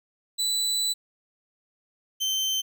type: tone pair in turn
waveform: 30% pulse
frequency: 3974 / 3101 Hz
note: B7 / G7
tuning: +10 / -19 cents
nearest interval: major third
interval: 429 cents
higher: first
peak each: -21 dBFS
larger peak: neither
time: 0.38-0.94 / 2.2-2.62 s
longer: first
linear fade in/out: 20 ms
effects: none